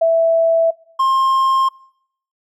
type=tone pair in turn; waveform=sine / triangle; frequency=659.3 / 1063.2 Hz; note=E5 / C6; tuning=0 / +27 cents; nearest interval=minor sixth; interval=827 cents; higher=second; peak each=-10 dBFS; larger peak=neither; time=0.01-0.71 / 0.99-1.69 s; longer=neither; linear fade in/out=10 ms; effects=noise-tail reverb RT60 0.7 s tail -25 dB re dry